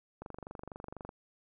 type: click train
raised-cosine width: 1 ms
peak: -29 dBFS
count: 22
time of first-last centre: 0.22-1.091 s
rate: 24.1 Hz
effects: none